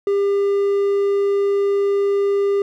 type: tone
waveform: triangle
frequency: 400.2 Hz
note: G4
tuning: 36 cents sharp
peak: -13 dBFS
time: 0.07-2.62 s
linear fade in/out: 2 ms
effects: none